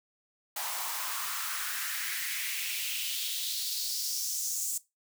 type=noise with high-pass filter sweep; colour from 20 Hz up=white; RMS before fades=-34 dBFS; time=0.56-4.78 s; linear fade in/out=5 ms; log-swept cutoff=790 to 7400 Hz; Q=3; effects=noise-tail reverb RT60 0.2 s tail -18 dB re dry